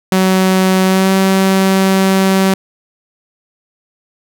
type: tone with pitch glide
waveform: sawtooth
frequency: 187.9 to 191.52 Hz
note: F#3 to G3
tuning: +27 to -40 cents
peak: -5 dBFS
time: 0.12-2.54 s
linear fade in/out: 2 ms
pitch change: +33 cents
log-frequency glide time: 0.85-1.12 s
effects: none